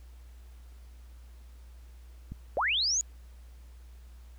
click, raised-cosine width 5 ms, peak -27 dBFS, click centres 2.32 s
sine linear sweep, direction up, 464.1 to 6930 Hz, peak -25 dBFS, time 2.57-3.01 s, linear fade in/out 0 ms
effects added 60 Hz sine -47 dBFS peak until 4.38 s + pink hiss -64 dBFS RMS until 4.38 s

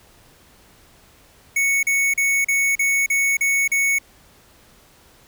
square tone bursts, 2217 Hz, C#7, in tune, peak -17 dBFS, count 8, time 1.56-3.986 s, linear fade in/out 5 ms, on 270 ms, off 38 ms, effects pink hiss -52 dBFS RMS until 5.27 s

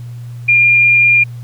sine tone, 2405 Hz, D7, 41 cents sharp, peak -6 dBFS, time 0.48-1.24 s, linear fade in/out 10 ms, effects added 120 Hz sine -25 dBFS peak until 1.43 s + pink hiss -48 dBFS RMS until 1.43 s

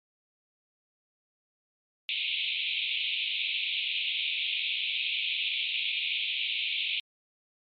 pink band-pass noise, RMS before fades -31 dBFS, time 2.09-7 s, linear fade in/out 0 ms, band 2300 to 3800 Hz, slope 96 dB/octave, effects MP3 64 kbps

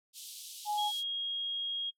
pink band-pass noise, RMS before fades -47 dBFS, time 0.13-1.04 s, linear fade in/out 50 ms, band 3100 to 14000 Hz, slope 48 dB/octave
sine tone, 836 Hz, G#5, 11 cents sharp, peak -30 dBFS, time 0.65-0.92 s, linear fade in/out 50 ms
sine tone with pitch glide, 3301 to 3269 Hz, G#7 to G#7, -11 to -28 cents, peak -33 dBFS, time 0.77-1.91 s, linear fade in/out 20 ms, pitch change -17 cents, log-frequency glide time 0.92-1.03 s
effects noise-tail reverb RT60 0.1 s tail -23 dB re dry

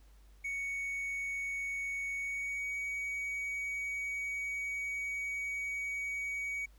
triangle tone with pitch glide, 2228 to 2255 Hz, C#7 to C#7, +8 to +29 cents, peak -33 dBFS, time 0.44-6.66 s, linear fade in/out 10 ms, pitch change +21 cents, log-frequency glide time 2.16-2.78 s, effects added 50 Hz sine -56 dBFS peak until 6.78 s + pink hiss -69 dBFS RMS until 6.78 s

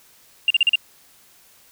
sine tone bursts, 2794 Hz, F7, in tune, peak -11 dBFS, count 5, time 0.48-0.756 s, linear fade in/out 2 ms, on 24 ms, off 39 ms, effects tanh soft clip ceiling -8 dBFS + white hiss -53 dBFS RMS until 1.71 s

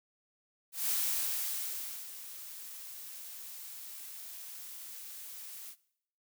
blue noise with ADSR envelope, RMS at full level -31 dBFS, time 0.72-5.76 s, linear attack 160 ms, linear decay 1200 ms, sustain -15 dB, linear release 66 ms, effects noise-tail reverb RT60 0.7 s tail -20 dB re dry

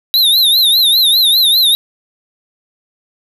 square tone with vibrato, 3853 Hz, B7, 44 cents flat, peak -8 dBFS, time 0.14-1.75 s, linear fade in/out 0 ms, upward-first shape triangle, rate 5 Hz, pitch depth 160 cents each way, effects none

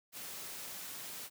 white noise, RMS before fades -45 dBFS, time 0.12-1.3 s, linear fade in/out 50 ms, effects high-pass 100 Hz 12 dB/octave

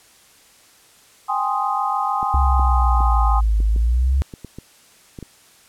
sine chord, Ab major seventh, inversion third, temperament equal, 784 / 830.6 / 1046.5 / 1244.5 Hz, G5 / Ab5 / C6 / Eb6, 0 / 0 / 0 / 0 cents, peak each -24 dBFS, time 1.28-3.41 s, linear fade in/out 20 ms
clicks, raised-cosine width 3 ms, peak -20 dBFS, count 11, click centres 2.229 / 2.345 / 2.596 / 3.006 / 3.603 / 3.762 / 4.338 / 4.447 / 4.586 / 5.188 / 5.227 s
sine exponential two-way sweep, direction down then up, 69.4 to 51.9 to 69.4 Hz, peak -14 dBFS, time 2.34-4.22 s, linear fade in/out 0 ms, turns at 3.64 s
effects white hiss -51 dBFS RMS until 5.68 s + low-pass 11000 Hz 12 dB/octave

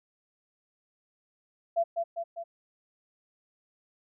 sine tone with echo, 677 Hz, E5, 46 cents sharp, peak -22 dBFS, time 1.76-1.84 s, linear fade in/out 20 ms, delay 200 ms, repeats 3, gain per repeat -4 dB, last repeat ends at 2.44 s, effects none

